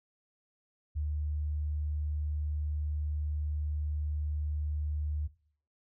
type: tone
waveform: sine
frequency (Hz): 75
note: D2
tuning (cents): +37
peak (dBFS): -30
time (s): 0.95-5.28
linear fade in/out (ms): 20
effects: noise-tail reverb RT60 0.5 s tail -18 dB re dry